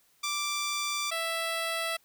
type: tone pair in turn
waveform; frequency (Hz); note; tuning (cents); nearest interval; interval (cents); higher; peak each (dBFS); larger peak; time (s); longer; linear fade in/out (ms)
10% pulse; 1174.7 / 660.7; D6 / E5; 0 / +4; minor seventh; 996; first; -21; neither; 0.23-1.11 / 1.11-1.97; first; 10
effects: white hiss -66 dBFS RMS until 2.04 s